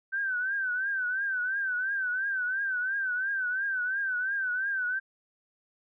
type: tone with vibrato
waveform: sine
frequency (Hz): 1539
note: G6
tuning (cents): -32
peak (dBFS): -27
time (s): 0.12-5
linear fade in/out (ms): 20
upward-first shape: triangle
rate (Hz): 2.9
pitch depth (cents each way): 110
effects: none